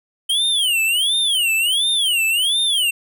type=tone with vibrato; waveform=square; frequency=3093 Hz; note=G7; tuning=24 cents flat; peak=-16 dBFS; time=0.29-2.91 s; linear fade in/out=10 ms; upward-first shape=sine; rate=1.4 Hz; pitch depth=280 cents each way; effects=none